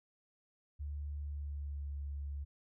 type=tone with pitch glide; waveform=sine; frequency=72.8 to 71.06 Hz; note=D2 to C#2; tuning=-15 to +44 cents; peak=-38 dBFS; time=0.79-2.45 s; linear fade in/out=20 ms; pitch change=-41 cents; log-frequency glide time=1.19-1.96 s; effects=none